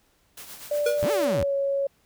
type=noise with tremolo; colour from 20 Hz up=white; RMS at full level=-40 dBFS; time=0.37-1.25 s; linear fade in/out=5 ms; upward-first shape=sine; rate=8.2 Hz; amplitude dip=50%
type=tone with pitch glide; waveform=sine; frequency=587.3 to 554.3 Hz; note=D5 to C#5; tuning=0 to 0 cents; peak=-22 dBFS; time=0.71-1.87 s; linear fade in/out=5 ms; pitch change=-100 cents; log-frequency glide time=1.05-1.55 s
type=tone with exponential decay; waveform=square; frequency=481.7 Hz; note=B4; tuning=43 cents flat; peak=-20 dBFS; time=0.86-1.07 s; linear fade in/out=5 ms; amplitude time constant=44 ms
type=linear two-way sweep; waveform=sawtooth; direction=up then down; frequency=33.13 to 451.9 to 54.2 Hz; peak=-22 dBFS; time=1.02-1.44 s; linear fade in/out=10 ms; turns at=1.11 s
effects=pink hiss -65 dBFS RMS until 2.05 s